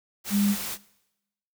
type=tone in noise; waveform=sine; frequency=202.9 Hz; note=G#3; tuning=40 cents flat; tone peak=-20 dBFS; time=0.3-0.56 s; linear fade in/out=50 ms; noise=white; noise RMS=-33 dBFS; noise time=0.24-0.78 s; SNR=+10 dB; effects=noise-tail reverb RT60 0.9 s tail -20 dB re dry